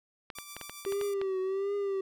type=clicks; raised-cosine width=0.3 ms; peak=-23 dBFS; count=9; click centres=0.302 / 0.386 / 0.566 / 0.613 / 0.696 / 0.851 / 0.923 / 1.013 / 1.215 s
type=tone with tremolo; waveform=5% pulse; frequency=1169 Hz; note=D6; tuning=8 cents flat; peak=-30 dBFS; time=0.35-1.14 s; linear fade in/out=5 ms; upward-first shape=triangle; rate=7.5 Hz; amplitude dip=50%
type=tone with vibrato; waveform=triangle; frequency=390 Hz; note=G4; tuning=9 cents flat; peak=-27 dBFS; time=0.86-2.01 s; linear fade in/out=5 ms; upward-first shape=triangle; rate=1.4 Hz; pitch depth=77 cents each way
effects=none